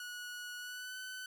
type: tone with pitch glide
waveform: sawtooth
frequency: 1463 to 1509.4 Hz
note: F#6 to F#6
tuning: -20 to +34 cents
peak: -39 dBFS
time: 0-1.26 s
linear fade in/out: 2 ms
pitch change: +54 cents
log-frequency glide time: 0.58-0.97 s
effects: none